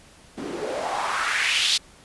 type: noise with band-pass filter sweep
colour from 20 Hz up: white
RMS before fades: -25 dBFS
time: 0.37-1.78 s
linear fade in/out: 10 ms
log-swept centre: 250 to 4200 Hz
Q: 2.9
effects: pink hiss -51 dBFS RMS until 2.04 s + resampled to 24000 Hz